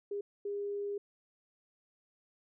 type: tone bursts at uneven times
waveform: sine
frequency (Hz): 405.8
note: G#4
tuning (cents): -40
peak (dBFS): -34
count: 2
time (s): 0.11-0.21 / 0.45-0.98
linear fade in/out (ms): 5
effects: none